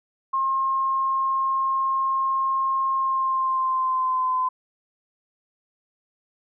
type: tone with pitch glide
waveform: sine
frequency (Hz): 1069 to 1023.1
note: C6 to C6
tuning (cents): +37 to -39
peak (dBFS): -20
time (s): 0.33-4.49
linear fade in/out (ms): 10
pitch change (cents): -76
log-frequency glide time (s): 2.95-4.37
effects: none